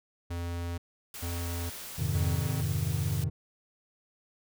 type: tone bursts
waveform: square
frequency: 86 Hz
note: F2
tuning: 26 cents flat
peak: -33 dBFS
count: 3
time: 0.3-2.62 s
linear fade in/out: 10 ms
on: 480 ms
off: 440 ms
type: noise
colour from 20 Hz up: white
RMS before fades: -42 dBFS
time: 1.14-3.24 s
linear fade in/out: 2 ms
type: chord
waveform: triangle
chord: F minor seventh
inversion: none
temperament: equal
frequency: 87.31 / 103.83 / 130.81 / 155.56 Hz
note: F2 / Ab2 / C3 / Eb3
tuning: 0 / 0 / 0 / 0 cents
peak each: -31 dBFS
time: 1.98-3.3 s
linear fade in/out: 10 ms
effects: none